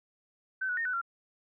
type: tone with pitch steps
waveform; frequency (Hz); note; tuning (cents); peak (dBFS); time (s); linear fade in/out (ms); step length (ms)
sine; 1530 / 1470 / 1838 / 1494 / 1375; G6 / F#6 / A#6 / F#6 / F6; -42 / -12 / -25 / +16 / -27; -29; 0.61-1.015; 10; 81
effects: none